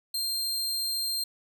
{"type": "tone", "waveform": "sawtooth", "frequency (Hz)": 4182, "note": "C8", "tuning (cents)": -2, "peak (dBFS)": -25, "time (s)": [0.14, 1.24], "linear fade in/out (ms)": 5, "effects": []}